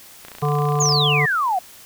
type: click train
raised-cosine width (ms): 0.3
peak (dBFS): -21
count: 21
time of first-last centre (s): 0.25-0.923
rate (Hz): 29.7
type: harmonic tone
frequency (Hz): 146.83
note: D3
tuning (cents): 0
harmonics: 1 / 3 / 5 / 7 / 8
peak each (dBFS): -19 / -24 / -26 / -27 / -28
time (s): 0.42-1.26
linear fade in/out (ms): 10
type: exponential sweep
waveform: sine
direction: down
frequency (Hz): 7000 to 700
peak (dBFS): -17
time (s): 0.8-1.59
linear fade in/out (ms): 5
effects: white hiss -44 dBFS RMS until 1.85 s